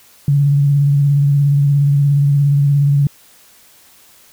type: tone with vibrato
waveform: sine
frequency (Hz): 142.2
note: C#3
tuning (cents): +45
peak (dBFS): -9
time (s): 0.28-3.07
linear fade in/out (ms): 2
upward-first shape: triangle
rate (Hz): 17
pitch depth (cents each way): 39
effects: white hiss -47 dBFS RMS until 4.32 s